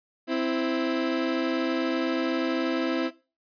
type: tone pair together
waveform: 30% pulse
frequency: 261.2 / 329.6 Hz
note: C4 / E4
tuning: -3 / 0 cents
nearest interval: major third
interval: 403 cents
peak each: -25 / -24 dBFS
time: 0.27-3.11 s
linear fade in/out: 50 ms
effects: noise-tail reverb RT60 0.3 s tail -17 dB re dry + resampled to 11025 Hz